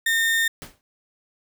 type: tone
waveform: 35% pulse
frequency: 1824 Hz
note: A#6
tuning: 38 cents flat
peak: -17 dBFS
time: 0.06-0.48 s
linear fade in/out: 5 ms
type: noise with exponential decay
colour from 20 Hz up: pink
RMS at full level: -34 dBFS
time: 0.62-0.81 s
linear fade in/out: 0 ms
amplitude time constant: 41 ms
effects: none